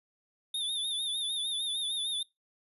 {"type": "tone with vibrato", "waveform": "square", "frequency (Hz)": 3590, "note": "A7", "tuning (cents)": 34, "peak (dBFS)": -31, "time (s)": [0.54, 2.23], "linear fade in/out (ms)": 5, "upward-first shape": "sine", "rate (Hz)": 6.6, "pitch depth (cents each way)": 70, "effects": ["noise-tail reverb RT60 0.2 s tail -23 dB re dry", "resampled to 32000 Hz"]}